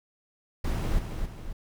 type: noise with echo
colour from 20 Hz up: brown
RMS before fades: -26 dBFS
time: 0.64-0.99 s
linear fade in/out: 5 ms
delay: 270 ms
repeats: 2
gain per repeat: -6 dB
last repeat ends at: 1.53 s
effects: none